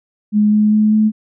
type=tone with pitch steps; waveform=sine; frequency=210 / 211.8 / 213.7 / 215.5 Hz; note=G#3 / G#3 / G#3 / A3; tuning=+19 / +34 / +50 / -36 cents; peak=-9 dBFS; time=0.32-1.12 s; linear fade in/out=50 ms; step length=200 ms; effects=none